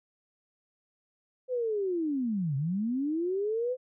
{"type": "linear two-way sweep", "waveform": "sine", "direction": "down then up", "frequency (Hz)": [517, 130.81, 517], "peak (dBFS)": -27, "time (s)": [1.48, 3.77], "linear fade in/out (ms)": 50, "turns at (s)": 2.56, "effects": []}